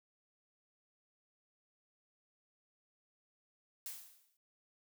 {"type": "noise with exponential decay", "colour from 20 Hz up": "blue", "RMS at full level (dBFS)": -42, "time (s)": [3.86, 4.37], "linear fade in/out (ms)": 1, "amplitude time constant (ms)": 110, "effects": []}